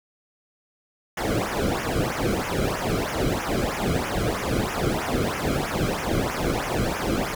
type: noise with flanger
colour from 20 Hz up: brown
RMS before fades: -25 dBFS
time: 1.17-7.35 s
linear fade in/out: 5 ms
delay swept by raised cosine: 0.23 to 1.13 ms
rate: 3.1 Hz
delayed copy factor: -1
effects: none